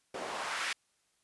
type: noise with band-pass filter sweep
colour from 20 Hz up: white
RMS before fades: -37 dBFS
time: 0.14-0.73 s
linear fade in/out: 5 ms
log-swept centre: 460 to 2100 Hz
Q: 1.3
effects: white hiss -74 dBFS RMS until 1.23 s + resampled to 24000 Hz